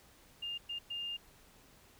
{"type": "tone bursts at uneven times", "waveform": "sine", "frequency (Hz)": 2812, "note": "F7", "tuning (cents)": 11, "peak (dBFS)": -37, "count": 3, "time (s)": [[0.42, 0.58], [0.69, 0.79], [0.9, 1.17]], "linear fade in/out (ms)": 10, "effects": ["pink hiss -62 dBFS RMS until 1.99 s"]}